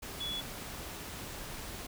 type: tone in noise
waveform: sine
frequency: 3397 Hz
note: G#7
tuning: 38 cents sharp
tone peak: -35 dBFS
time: 0.2-0.41 s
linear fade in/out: 10 ms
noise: pink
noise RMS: -43 dBFS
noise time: 0.02-1.87 s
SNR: +5 dB
effects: none